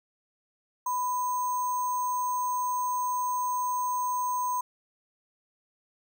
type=tone with sample-and-hold; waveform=sine; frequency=996 Hz; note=B5; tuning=14 cents sharp; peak=-26 dBFS; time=0.86-4.61 s; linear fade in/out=5 ms; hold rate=7350 Hz; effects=none